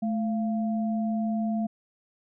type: tone pair together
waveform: sine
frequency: 217 / 689 Hz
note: A3 / F5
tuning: -24 / -24 cents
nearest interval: octave + minor sixth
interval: 2000 cents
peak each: -25 / -34 dBFS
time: 0.02-1.67 s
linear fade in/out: 10 ms
effects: none